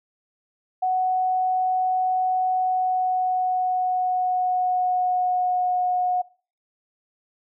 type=tone with pitch glide; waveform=sine; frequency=742 to 726.7 Hz; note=F#5 to F#5; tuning=+5 to -31 cents; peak=-19 dBFS; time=0.82-6.22 s; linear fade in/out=10 ms; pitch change=-36 cents; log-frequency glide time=2.55-5.82 s; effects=noise-tail reverb RT60 0.4 s tail -21 dB re dry